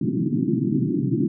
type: band-pass noise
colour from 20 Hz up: pink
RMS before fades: -22 dBFS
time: 0.01-1.28 s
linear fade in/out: 5 ms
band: 120 to 360 Hz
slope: 96 dB/octave
effects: none